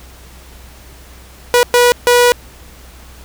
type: tone bursts at uneven times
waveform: sawtooth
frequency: 486.4 Hz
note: B4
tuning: 26 cents flat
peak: -3 dBFS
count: 3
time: 1.54-1.63 / 1.74-1.92 / 2.07-2.32 s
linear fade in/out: 0 ms
effects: added 62 Hz sine -38 dBFS peak until 3.24 s + pink hiss -41 dBFS RMS until 3.24 s